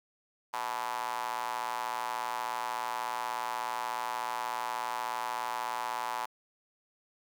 square tone with high-pass filter, 58.27 Hz, A#1, in tune, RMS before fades -35 dBFS, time 0.53-6.26 s, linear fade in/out 10 ms, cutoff 920 Hz, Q 4.9, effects 10-bit

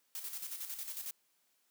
blue noise with tremolo, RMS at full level -41 dBFS, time 0.15-1.11 s, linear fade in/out 0 ms, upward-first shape square, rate 11 Hz, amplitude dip 55%, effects white hiss -75 dBFS RMS until 1.7 s + high-pass 200 Hz 12 dB/octave

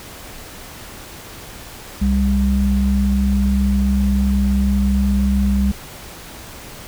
sine tone pair together, 65.41 / 199.09 Hz, C2 / G3, 0 / +27 cents, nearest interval octave + perfect fifth, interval 1927 cents, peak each -16 dBFS, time 2.01-5.72 s, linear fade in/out 10 ms, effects pink hiss -36 dBFS RMS until 6.87 s

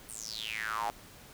square tone with high-pass filter sweep, 55 Hz, A1, in tune, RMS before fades -37 dBFS, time 0.09-0.9 s, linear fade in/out 0 ms, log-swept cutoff 9500 to 740 Hz, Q 8.4, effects pink hiss -53 dBFS RMS until 1.33 s

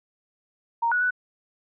sine tone with pitch steps, 930 / 1466 / 1486 Hz, A#5 / F#6 / F#6, -4 / -16 / +7 cents, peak -20 dBFS, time 0.82-1.108 s, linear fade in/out 10 ms, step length 96 ms, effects none

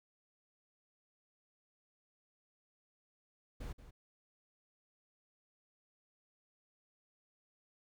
brown noise with echo, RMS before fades -43 dBFS, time 3.6-3.73 s, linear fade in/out 10 ms, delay 180 ms, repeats 1, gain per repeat -12 dB, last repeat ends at 3.91 s, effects none

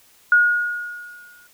sine tone with exponential decay, 1441 Hz, F#6, 46 cents flat, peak -9 dBFS, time 0.32-1.47 s, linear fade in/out 2 ms, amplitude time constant 250 ms, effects white hiss -54 dBFS RMS until 1.53 s

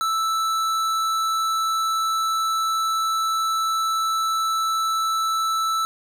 sine tone with tanh clipping, 1318.5 Hz, E6, in tune, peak -22 dBFS, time 0.01-5.85 s, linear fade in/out 0 ms, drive 17 dB, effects none

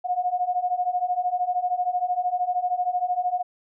sine beating tone pair, 714 / 727 Hz, F5 / F#5, +38 / -31 cents, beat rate 13 Hz, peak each -26 / -24 dBFS, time 0.04-3.43 s, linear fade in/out 20 ms, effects none

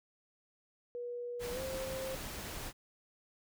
sine tone with pitch glide, 483.4 to 527.2 Hz, B4 to C5, -37 to +13 cents, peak -38 dBFS, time 0.95-2.15 s, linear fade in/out 0 ms, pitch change +150 cents, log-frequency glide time 1.52-1.6 s
pink noise, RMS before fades -43 dBFS, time 1.39-2.73 s, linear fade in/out 50 ms
effects none

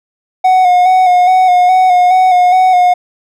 triangle tone with vibrato, 732 Hz, F#5, 19 cents flat, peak -3 dBFS, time 0.44-2.94 s, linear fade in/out 10 ms, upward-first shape square, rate 2.4 Hz, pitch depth 29 cents each way, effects none

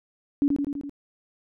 sine tone with echo, 284.2 Hz, C#4, 43 cents sharp, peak -17 dBFS, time 0.42-0.48 s, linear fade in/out 0 ms, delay 83 ms, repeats 5, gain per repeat -3 dB, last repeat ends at 0.895 s, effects none

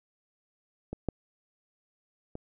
clicks, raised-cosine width 2 ms, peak -22 / -15 / -25 dBFS, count 3, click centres 0.93 / 1.087 / 2.354 s, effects none

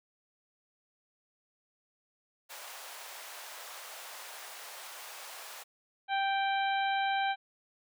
pink high-pass noise, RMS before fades -46 dBFS, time 2.49-5.64 s, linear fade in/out 20 ms, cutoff 620 Hz, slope 24 dB/octave
harmonic tone, 784 Hz, G5, in tune, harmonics 1 / 2 / 3 / 4 / 5, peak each -29 / -35 / -39 / -41 / -43 dBFS, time 6.08-7.36 s, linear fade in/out 50 ms
effects none

